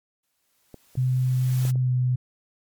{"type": "noise with exponential growth", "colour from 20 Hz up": "white", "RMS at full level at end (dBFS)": -37, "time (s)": [0.23, 1.71], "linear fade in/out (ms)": 5, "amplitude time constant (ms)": 320}
{"type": "clicks", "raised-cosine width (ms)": 2, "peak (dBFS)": [-27, -29, -22, -27], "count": 4, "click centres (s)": [0.743, 0.954, 1.652, 1.757]}
{"type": "tone with pitch glide", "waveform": "sine", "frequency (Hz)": [128, 126.02], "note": ["C3", "B2"], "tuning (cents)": [-38, 35], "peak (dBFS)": -19, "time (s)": [0.97, 2.16], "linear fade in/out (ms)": 10, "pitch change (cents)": -27, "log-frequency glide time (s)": [1.79, 1.91]}
{"effects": ["MP3 96 kbps"]}